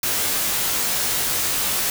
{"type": "noise with comb filter", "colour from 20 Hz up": "white", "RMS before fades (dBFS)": -22, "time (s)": [0.03, 1.9], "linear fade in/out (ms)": 2, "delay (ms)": 18, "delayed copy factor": -0.8, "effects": []}